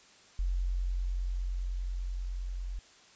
sine tone with level ramp, 45 Hz, F#1, 47 cents flat, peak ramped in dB -27 to -34 dBFS, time 0.39-2.79 s, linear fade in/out 0 ms, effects white hiss -58 dBFS RMS until 3.15 s + resampled to 16000 Hz

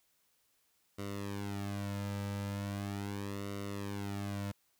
sawtooth tone with flanger, 100.4 Hz, G2, 42 cents sharp, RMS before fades -39 dBFS, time 0.98-4.52 s, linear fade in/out 10 ms, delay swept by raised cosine 1.2 to 2.8 ms, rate 0.39 Hz, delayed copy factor -0.9, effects white hiss -74 dBFS RMS until 4.79 s

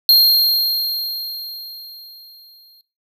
square tone with exponential decay, 4214 Hz, C8, 12 cents sharp, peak -7 dBFS, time 0.09-2.81 s, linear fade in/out 1 ms, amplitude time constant 590 ms, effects noise-tail reverb RT60 0.3 s tail -19 dB re dry

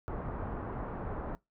pink low-pass noise, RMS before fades -38 dBFS, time 0.08-1.35 s, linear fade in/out 0 ms, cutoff 1300 Hz, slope 24 dB/octave, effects noise-tail reverb RT60 0.2 s tail -22 dB re dry

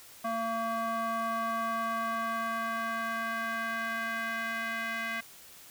square tone with band-pass filter sweep, 227.3 Hz, A#3, 43 cents flat, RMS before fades -33 dBFS, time 0.24-5.21 s, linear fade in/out 10 ms, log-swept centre 930 to 1900 Hz, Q 2.6, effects white hiss -52 dBFS RMS until 5.7 s

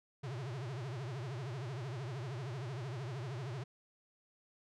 square tone with vibrato, 127.7 Hz, C3, 42 cents flat, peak -40 dBFS, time 0.23-3.64 s, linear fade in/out 10 ms, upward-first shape triangle, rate 13 Hz, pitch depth 280 cents each way, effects low-pass 6000 Hz 12 dB/octave

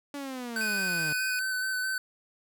sawtooth linear sweep, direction down, 288.2 to 146.9 Hz, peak -31 dBFS, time 0.14-1.13 s, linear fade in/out 2 ms
square tone with vibrato, 1520 Hz, F#6, 46 cents sharp, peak -29 dBFS, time 0.56-1.98 s, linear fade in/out 2 ms, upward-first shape square, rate 4.7 Hz, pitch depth 17 cents each way
sawtooth tone, 2485 Hz, D#7, 3 cents flat, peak -30 dBFS, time 0.61-1.39 s, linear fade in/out 0 ms
effects none

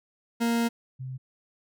40% pulse / sine tone pair in turn, 233.1 / 130.07 Hz, A#3 / C3, 0 / -10 cents, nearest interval minor seventh, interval 1010 cents, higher first, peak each -22 / -33 dBFS, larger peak first, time 0.4-0.69 / 0.99-1.18 s, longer first, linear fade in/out 20 ms, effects none

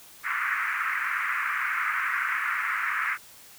pink band-pass noise, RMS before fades -28 dBFS, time 0.23-3.18 s, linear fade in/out 50 ms, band 1200 to 2200 Hz, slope 48 dB/octave, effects white hiss -50 dBFS RMS until 3.58 s

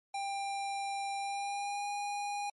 square tone with pitch glide, 794 to 815.9 Hz, G5 to G#5, +22 to -31 cents, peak -35 dBFS, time 0.14-2.5 s, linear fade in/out 5 ms, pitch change +47 cents, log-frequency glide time 1.18-1.88 s, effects MP3 48 kbps

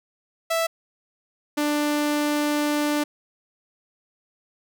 sawtooth tone pair in turn, 659.3 / 295.6 Hz, E5 / D4, 0 / +11 cents, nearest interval octave + major second, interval 1389 cents, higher first, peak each -17 dBFS, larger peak neither, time 0.5-0.67 / 1.57-3.04 s, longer second, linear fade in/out 10 ms, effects none

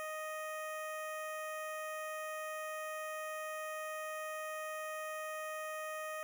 15% pulse tone with notch filter, 622.3 Hz, D#5, in tune, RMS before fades -42 dBFS, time 0-6.23 s, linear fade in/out 0 ms, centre 4400 Hz, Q 0.73, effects none

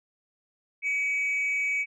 sine tone pair together, 2263 / 2566 Hz, C#7 / E7, +35 / -47 cents, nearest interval major second, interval 218 cents, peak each -23 / -34 dBFS, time 0.82-1.86 s, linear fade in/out 50 ms, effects tanh soft clip ceiling -22 dBFS

